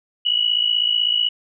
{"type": "tone pair together", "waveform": "sine", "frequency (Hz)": [2904, 2960], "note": ["F#7", "F#7"], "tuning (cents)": [-33, 0], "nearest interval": "unison", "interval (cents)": 33, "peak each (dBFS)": -19, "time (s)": [0.25, 1.29], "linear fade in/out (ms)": 10, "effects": []}